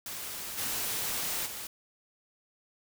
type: noise with level steps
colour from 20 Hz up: white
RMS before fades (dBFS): -39 / -33 / -40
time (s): 0.06-1.67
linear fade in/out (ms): 2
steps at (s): 0.57 / 1.45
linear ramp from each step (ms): 20
effects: none